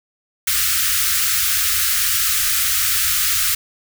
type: band-stop noise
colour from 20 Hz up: white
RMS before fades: -18 dBFS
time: 0.47-3.55 s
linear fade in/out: 5 ms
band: 110 to 1200 Hz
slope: 96 dB/octave
effects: none